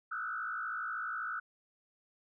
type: tone with frequency modulation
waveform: sine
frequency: 1395 Hz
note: F6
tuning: 2 cents flat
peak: -35 dBFS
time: 0.11-1.4 s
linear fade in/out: 10 ms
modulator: 56.2 Hz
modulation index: 2.3
effects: none